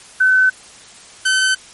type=tone pair in turn; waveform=sine / sawtooth; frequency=1518 / 1528.6 Hz; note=F#6 / G6; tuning=+44 / -44 cents; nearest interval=unison; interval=12 cents; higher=second; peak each=-9 dBFS; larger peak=neither; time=0.2-0.5 / 1.25-1.55 s; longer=neither; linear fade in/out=10 ms; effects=white hiss -41 dBFS RMS until 1.73 s + MP3 48 kbps